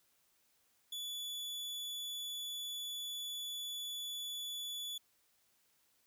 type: tone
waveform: 40% pulse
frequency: 3441 Hz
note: A7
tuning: 39 cents flat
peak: -39 dBFS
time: 0.92-4.98 s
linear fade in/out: 5 ms
effects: white hiss -74 dBFS RMS until 6.06 s